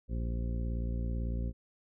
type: harmonic tone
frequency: 58 Hz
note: A#1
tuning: 8 cents flat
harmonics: 1 / 2 / 3 / 4 / 5 / 6 / 7 / 9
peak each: -32 / -39 / -43 / -43 / -50 / -53 / -52 / -51 dBFS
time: 0.08-1.53 s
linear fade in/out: 50 ms
effects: none